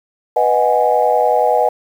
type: chord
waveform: sine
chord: G# minor seventh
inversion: first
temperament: equal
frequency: 493.9 / 622.3 / 740 / 830.6 Hz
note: B4 / D#5 / F#5 / G#5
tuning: 0 / 0 / 0 / 0 cents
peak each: -16 dBFS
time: 0.36-1.69 s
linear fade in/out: 5 ms
effects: tanh soft clip ceiling 0 dBFS + 7-bit